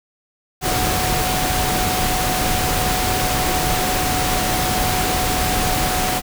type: tone in noise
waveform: sine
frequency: 738 Hz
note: F#5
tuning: 5 cents flat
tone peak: -23 dBFS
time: 0.61-6.22 s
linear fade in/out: 50 ms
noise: pink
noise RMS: -20 dBFS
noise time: 0.61-6.22 s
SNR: -6 dB
effects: none